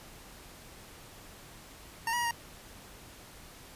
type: tone with pitch steps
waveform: 25% pulse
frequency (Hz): 916 / 963 / 954 / 937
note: A#5 / B5 / A#5 / A#5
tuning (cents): -31 / -44 / +40 / +9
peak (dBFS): -25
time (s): 2.07-2.31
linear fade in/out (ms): 2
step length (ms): 60
effects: pink hiss -51 dBFS RMS until 3.75 s + resampled to 32000 Hz